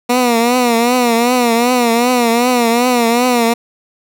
15% pulse tone with vibrato, 240.4 Hz, B3, 46 cents flat, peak -4 dBFS, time 0.09-3.54 s, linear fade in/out 10 ms, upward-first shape triangle, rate 2.6 Hz, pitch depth 100 cents each way, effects none

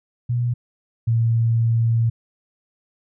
sine tone pair in turn, 120.9 / 115.02 Hz, B2 / A#2, -36 / -23 cents, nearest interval minor second, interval 87 cents, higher first, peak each -18 / -15 dBFS, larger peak second, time 0.29-0.54 / 1.07-2.1 s, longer second, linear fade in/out 10 ms, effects none

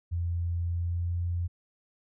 sine tone with pitch glide, 85.8 to 86.95 Hz, F2 to F2, -30 to -7 cents, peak -27 dBFS, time 0.11-1.48 s, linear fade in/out 20 ms, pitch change +23 cents, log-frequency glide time 0.68-1.21 s, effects none

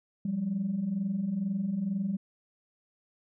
sine tone pair together, 175.8 / 197.96 Hz, F3 / G3, +12 / +17 cents, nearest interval major second, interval 205 cents, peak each -34 / -28 dBFS, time 0.25-2.17 s, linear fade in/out 5 ms, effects tanh soft clip ceiling -22 dBFS

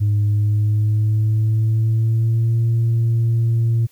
sine tone with pitch glide, 103.83 to 115.21 Hz, G#2 to A#2, 0 to -20 cents, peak -12 dBFS, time 0-3.87 s, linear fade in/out 20 ms, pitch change +180 cents, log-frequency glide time 0.26-2.61 s, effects tanh soft clip ceiling -12 dBFS + white hiss -56 dBFS RMS until 3.91 s

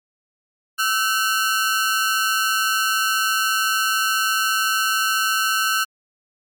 sawtooth ring-modulated tone, 1423 Hz, F6, 32 cents sharp, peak -11 dBFS, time 0.78-5.85 s, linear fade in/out 20 ms, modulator 107 Hz, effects MP3 96 kbps

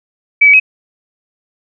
sine tone with pitch steps, 2295 / 2275 / 2542 Hz, D7 / C#7 / D#7, -40 / +44 / +36 cents, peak -3 dBFS, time 0.41-0.599 s, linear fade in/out 10 ms, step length 63 ms, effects none

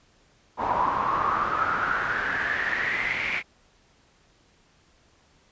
brown noise with band-pass filter sweep, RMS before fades -26 dBFS, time 0.57-3.43 s, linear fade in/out 50 ms, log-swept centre 930 to 2300 Hz, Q 7.7, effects pink hiss -61 dBFS RMS until 5.51 s + resampled to 16000 Hz

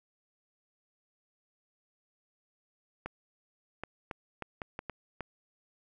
clicks, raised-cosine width 0.5 ms, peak -22 dBFS, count 8, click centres 3.06 / 3.836 / 4.112 / 4.423 / 4.618 / 4.791 / 4.897 / 5.207 s, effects none

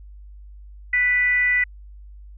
sine tone with frequency modulation, 1975.5 Hz, B6, in tune, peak -16 dBFS, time 0.93-1.64 s, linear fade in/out 5 ms, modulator 487 Hz, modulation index 0.36, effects added 50 Hz sine -39 dBFS peak until 2.37 s

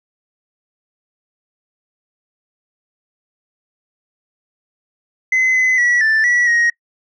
sine tone with pitch steps, 2042 / 2030 / 1938 / 1766 / 1942 / 1881 Hz, C7 / B6 / B6 / A6 / B6 / A#6, -43 / +47 / -33 / +6 / -30 / +15 cents, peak -9 dBFS, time 5.32-6.7 s, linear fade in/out 5 ms, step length 230 ms, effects noise-tail reverb RT60 0.1 s tail -24 dB re dry + tanh soft clip ceiling -10 dBFS

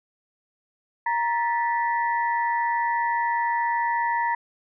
sine tone cluster, 937 / 1764 / 1959 Hz, A#5 / A6 / B6, +9 / +4 / -15 cents, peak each -22 / -31 / -31 dBFS, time 1.06-4.35 s, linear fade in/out 5 ms, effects none

